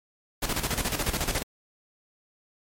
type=noise with tremolo; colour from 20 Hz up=pink; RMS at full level=-26 dBFS; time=0.42-1.43 s; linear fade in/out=10 ms; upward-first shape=square; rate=14 Hz; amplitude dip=65%; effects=MP3 64 kbps